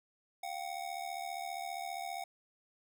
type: ring-modulated tone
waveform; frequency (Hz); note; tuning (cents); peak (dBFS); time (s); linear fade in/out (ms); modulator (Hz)
square; 740; F#5; 0; -36; 0.43-2.24; 5; 37.5
effects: none